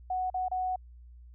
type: tone with dropouts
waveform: sine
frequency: 740 Hz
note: F#5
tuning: in tune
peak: -28 dBFS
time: 0.1-0.76 s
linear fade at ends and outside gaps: 5 ms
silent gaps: 0.301-0.342 / 0.484-0.514 s
effects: added 60 Hz sine -48 dBFS peak until 1.34 s